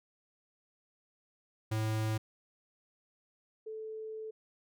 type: tone pair in turn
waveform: square / sine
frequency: 109.4 / 437.6 Hz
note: A2 / A4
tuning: -9 / -9 cents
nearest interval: 2 octaves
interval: 2400 cents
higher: second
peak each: -31 / -39 dBFS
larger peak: first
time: 1.71-2.18 / 3.66-4.31 s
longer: second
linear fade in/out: 10 ms
effects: none